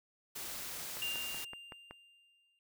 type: noise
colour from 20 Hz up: white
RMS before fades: -43 dBFS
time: 0.35-1.45 s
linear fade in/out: 10 ms
type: click train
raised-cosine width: 0.5 ms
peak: -31 dBFS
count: 6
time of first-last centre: 0.97-1.91 s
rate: 5.32 Hz
type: tone with exponential decay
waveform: triangle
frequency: 2794 Hz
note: F7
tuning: in tune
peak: -32 dBFS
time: 1.02-2.59 s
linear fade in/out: 1 ms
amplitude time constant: 340 ms
effects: noise-tail reverb RT60 0.1 s tail -26 dB re dry